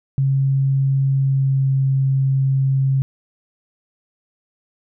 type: tone with pitch glide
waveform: sine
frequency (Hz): 135.9 to 134.73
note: C#3 to C#3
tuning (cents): -34 to -49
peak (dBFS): -14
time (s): 0.18-3.02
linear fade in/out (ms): 0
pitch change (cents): -15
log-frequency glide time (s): 1.13-1.71
effects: none